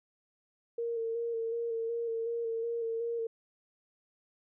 sine tone with vibrato, 460.8 Hz, A#4, 20 cents flat, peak -31 dBFS, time 0.78-3.27 s, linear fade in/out 5 ms, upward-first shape square, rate 2.7 Hz, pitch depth 23 cents each way, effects none

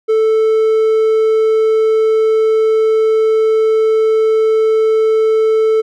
triangle tone, 440 Hz, A4, in tune, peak -7 dBFS, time 0.08-5.82 s, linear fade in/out 20 ms, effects none

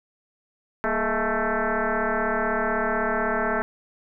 sine tone with frequency modulation, 456 Hz, A#4, 38 cents flat, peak -21 dBFS, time 0.84-3.62 s, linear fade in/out 0 ms, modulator 219 Hz, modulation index 5.9, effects none

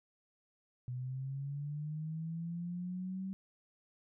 sine linear sweep, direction up, 123.47 to 192.8 Hz, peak -37 dBFS, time 0.88-3.33 s, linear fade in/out 0 ms, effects none

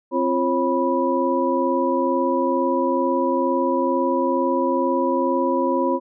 sine tone cluster, 263.6 / 345.8 / 542 / 981 Hz, C4 / F4 / C#5 / B5, +13 / -17 / -39 / -12 cents, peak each -23 dBFS, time 0.11-6 s, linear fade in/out 50 ms, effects none

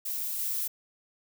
violet noise with level steps, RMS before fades -33 / -31 dBFS, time 0.05-0.68 s, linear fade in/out 10 ms, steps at 0.39 s, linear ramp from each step 5 ms, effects none

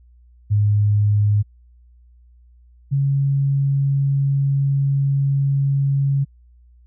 sine tone pair in turn, 103.83 / 138.6 Hz, G#2 / C#3, 0 / 0 cents, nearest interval perfect fourth, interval 500 cents, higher second, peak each -13 / -15 dBFS, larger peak first, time 0.5-1.43 / 2.91-6.25 s, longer second, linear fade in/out 20 ms, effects added 60 Hz sine -47 dBFS peak until 6.86 s

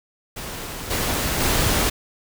pink noise with level steps, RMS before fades -32 / -23 / -20 dBFS, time 0.36-1.9 s, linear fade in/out 10 ms, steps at 0.9 / 1.4 s, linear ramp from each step 10 ms, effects none

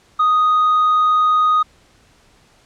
sine tone with tanh clipping, 1244.5 Hz, D#6, in tune, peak -12 dBFS, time 0.19-1.63 s, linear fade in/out 10 ms, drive 1 dB, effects pink hiss -53 dBFS RMS until 2.65 s + low-pass 8000 Hz 12 dB/octave

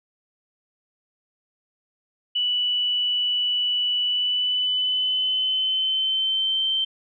sine tone with pitch glide, 2960 to 3114 Hz, F#7 to G7, 0 to -12 cents, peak -20 dBFS, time 2.35-6.85 s, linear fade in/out 10 ms, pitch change +88 cents, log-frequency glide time 4.03-6.64 s, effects none

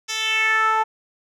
10% pulse tone with band-pass filter sweep, 440 Hz, A4, in tune, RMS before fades -20 dBFS, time 0.08-0.84 s, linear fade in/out 20 ms, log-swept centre 4900 to 890 Hz, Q 3.1, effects none

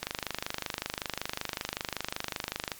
click train, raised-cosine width 0.2 ms, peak -13 dBFS, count 69, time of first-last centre 0.03-2.718 s, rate 25.3 Hz, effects white hiss -50 dBFS RMS until 2.79 s + MP3 96 kbps

